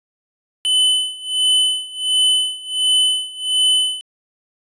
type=tone with tremolo; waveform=square; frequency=3019 Hz; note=F#7; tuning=34 cents sharp; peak=-12 dBFS; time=0.65-4.01 s; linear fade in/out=0 ms; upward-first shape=sine; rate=1.4 Hz; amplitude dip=90%; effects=resampled to 22050 Hz